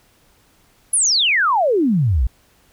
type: exponential sweep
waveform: sine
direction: down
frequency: 11000 to 51.91 Hz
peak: -13 dBFS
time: 0.93-2.27 s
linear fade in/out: 5 ms
effects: pink hiss -56 dBFS RMS until 2.72 s